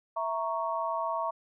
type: chord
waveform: sine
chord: A# diminished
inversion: second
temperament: equal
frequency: 659.3 / 932.3 / 1108.7 Hz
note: E5 / A#5 / C#6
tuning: 0 / 0 / 0 cents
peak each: -33 dBFS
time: 0.16-1.31 s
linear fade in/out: 10 ms
effects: none